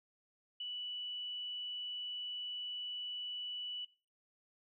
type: tone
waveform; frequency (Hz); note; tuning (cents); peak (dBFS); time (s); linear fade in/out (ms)
sine; 2960; F#7; 0; -39; 0.6-3.85; 5
effects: noise-tail reverb RT60 0.3 s tail -17 dB re dry

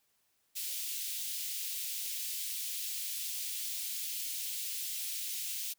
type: high-pass noise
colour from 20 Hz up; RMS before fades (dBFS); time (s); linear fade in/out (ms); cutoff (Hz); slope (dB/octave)
white; -38; 0.55-5.74; 20; 2600; 24
effects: white hiss -75 dBFS RMS until 5.78 s

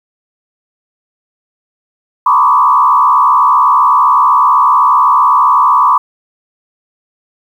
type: tone with frequency modulation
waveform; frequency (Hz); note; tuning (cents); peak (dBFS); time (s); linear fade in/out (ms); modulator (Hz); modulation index
sine; 1073; C6; +43; -5; 2.26-5.98; 5; 67.9; 1.8
effects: 7-bit

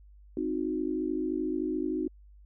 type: chord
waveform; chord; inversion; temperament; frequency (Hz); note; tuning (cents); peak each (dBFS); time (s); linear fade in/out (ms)
sine; C diminished; none; equal with one note detuned; 261.6 / 311.1 / 364.7; C4 / Eb4 / Gb4; 0 / 0 / -25; -34 / -31 / -33; 0.37-2.08; 2
effects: added 50 Hz sine -51 dBFS peak until 2.45 s

